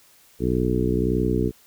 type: harmonic tone with a mistuned harmonic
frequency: 61.74 Hz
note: B1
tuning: in tune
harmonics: 1 / 2 / 3 / 4 / 5 / 6 / 7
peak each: -27 / -27 / -27 / -27 / -27 / -27 / -27 dBFS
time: 0.39-1.52 s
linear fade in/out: 50 ms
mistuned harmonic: 1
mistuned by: -20 cents
effects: white hiss -55 dBFS RMS until 1.66 s